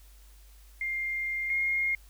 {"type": "tone pair in turn", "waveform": "sine", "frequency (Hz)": [2110, 2136], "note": ["C7", "C7"], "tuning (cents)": [14, 35], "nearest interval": "unison", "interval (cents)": 21, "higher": "second", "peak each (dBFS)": [-29, -25], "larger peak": "second", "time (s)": [[0.81, 1.5], [1.5, 1.95]], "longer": "first", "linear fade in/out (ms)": 2, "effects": ["added 50 Hz sine -51 dBFS peak until 2.09 s", "white hiss -61 dBFS RMS until 2.09 s"]}